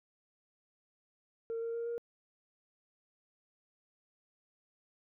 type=tone with pitch steps; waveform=sine; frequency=457.3 / 461.5 / 465.8 / 470.2 Hz; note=A#4 / A#4 / A#4 / A#4; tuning=-33 / -17 / -1 / +15 cents; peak=-33 dBFS; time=1.5-1.98 s; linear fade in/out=0 ms; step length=120 ms; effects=tanh soft clip ceiling -32 dBFS